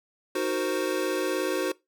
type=chord; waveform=square; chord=C half-diminished seventh; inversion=first; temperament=equal; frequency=311.1 / 370 / 466.2 / 523.3 Hz; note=Eb4 / Gb4 / Bb4 / C5; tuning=0 / 0 / 0 / 0 cents; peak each=-33 / -29 / -35 / -32 dBFS; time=0.35-1.72 s; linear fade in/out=5 ms; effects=noise-tail reverb RT60 0.2 s tail -21 dB re dry